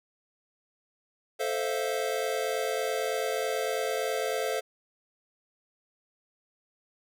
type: chord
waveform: square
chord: F major seventh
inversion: first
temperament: equal with one note detuned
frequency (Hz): 440 / 523.3 / 649.4 / 698.5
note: A4 / C5 / E5 / F5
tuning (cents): 0 / 0 / -26 / 0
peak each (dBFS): -33 / -33 / -36 / -36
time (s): 1.39-4.61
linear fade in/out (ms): 20
effects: none